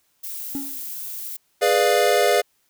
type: noise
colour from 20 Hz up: violet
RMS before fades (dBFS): -32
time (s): 0.23-1.37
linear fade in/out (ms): 10
type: tone with exponential decay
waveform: triangle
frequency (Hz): 277.2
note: C#4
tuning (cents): 0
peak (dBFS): -21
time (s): 0.55-0.85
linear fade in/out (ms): 0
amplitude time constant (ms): 65
type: chord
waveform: square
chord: G# diminished seventh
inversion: none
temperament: equal with one note detuned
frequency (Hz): 415.3 / 493.9 / 593.1 / 698.5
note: G#4 / B4 / D5 / F5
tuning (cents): 0 / 0 / +17 / 0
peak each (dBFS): -22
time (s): 1.61-2.42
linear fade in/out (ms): 20
effects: white hiss -66 dBFS RMS until 2.69 s